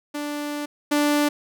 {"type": "tone pair in turn", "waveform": "sawtooth", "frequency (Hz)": [293.5, 293.5], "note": ["D4", "D4"], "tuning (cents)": [-1, -1], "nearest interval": "unison", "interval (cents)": 0, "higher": "neither", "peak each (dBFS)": [-23, -14], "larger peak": "second", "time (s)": [[0.14, 0.66], [0.91, 1.29]], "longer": "first", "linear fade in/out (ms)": 10, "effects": []}